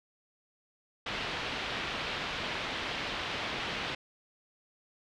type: low-pass noise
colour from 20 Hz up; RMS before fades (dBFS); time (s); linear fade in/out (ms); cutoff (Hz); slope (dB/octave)
white; -36; 1.06-3.95; 5; 3600; 24
effects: none